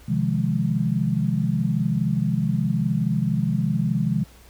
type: chord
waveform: sine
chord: F minor seventh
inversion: second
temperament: equal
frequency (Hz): 130.81 / 155.56 / 174.61 / 207.7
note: C3 / Eb3 / F3 / Ab3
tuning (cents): 0 / 0 / 0 / 0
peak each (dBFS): -25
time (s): 0.08-4.24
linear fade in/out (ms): 10
effects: added 60 Hz sine -48 dBFS peak until 4.49 s + pink hiss -52 dBFS RMS until 4.49 s